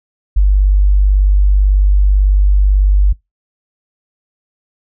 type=tone; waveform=sine; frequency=49.07 Hz; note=G1; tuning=2 cents sharp; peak=-6 dBFS; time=0.36-3.13 s; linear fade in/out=10 ms; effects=noise-tail reverb RT60 0.2 s tail -25 dB re dry